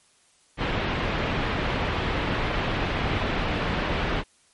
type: low-pass noise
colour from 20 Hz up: pink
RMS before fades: -26 dBFS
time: 0.57-4.24 s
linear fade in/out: 50 ms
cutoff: 3300 Hz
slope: 24 dB/octave
effects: white hiss -61 dBFS RMS until 4.53 s + MP3 48 kbps